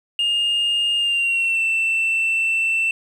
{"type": "tone with pitch glide", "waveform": "sine", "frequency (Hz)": [2830, 2676], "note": ["F7", "E7"], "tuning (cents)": [22, 25], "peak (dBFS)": -15, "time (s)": [0.19, 2.91], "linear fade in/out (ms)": 2, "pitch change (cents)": -97, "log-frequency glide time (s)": [0.97, 1.63], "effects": ["tanh soft clip ceiling -15 dBFS", "8-bit"]}